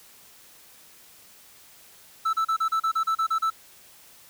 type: tone bursts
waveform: triangle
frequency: 1318.5 Hz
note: E6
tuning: in tune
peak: -19 dBFS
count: 11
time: 2.25-3.503 s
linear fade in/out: 10 ms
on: 83 ms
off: 34 ms
effects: white hiss -52 dBFS RMS until 4.29 s